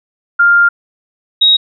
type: tone pair in turn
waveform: sine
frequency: 1400 / 3790 Hz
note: F6 / A#7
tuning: +4 / +28 cents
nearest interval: octave + perfect fourth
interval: 1724 cents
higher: second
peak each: -5 dBFS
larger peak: neither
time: 0.39-0.69 / 1.41-1.57 s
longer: first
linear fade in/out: 10 ms
effects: none